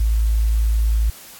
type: tone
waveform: sine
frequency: 55 Hz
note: A1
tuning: in tune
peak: -14 dBFS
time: 0-1.1 s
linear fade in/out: 5 ms
effects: white hiss -41 dBFS RMS until 1.39 s + AAC 64 kbps